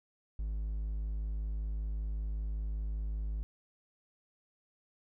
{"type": "tone", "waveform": "triangle", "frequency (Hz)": 52.6, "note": "G#1", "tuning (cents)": 23, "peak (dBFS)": -31, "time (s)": [0.39, 3.43], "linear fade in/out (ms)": 0, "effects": []}